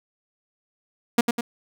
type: tone with echo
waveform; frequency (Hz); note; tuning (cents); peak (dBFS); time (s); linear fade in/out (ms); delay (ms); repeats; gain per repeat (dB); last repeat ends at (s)
sawtooth; 236.6; A#3; +26; -10; 1.18-1.21; 5; 100; 2; -5; 1.41
effects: none